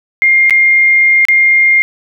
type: tone with dropouts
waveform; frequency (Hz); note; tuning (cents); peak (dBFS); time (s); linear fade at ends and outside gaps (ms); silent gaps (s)
sine; 2118; C7; +21; -5; 0.22-1.82; 0; 0.497-0.507 / 1.252-1.285
effects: none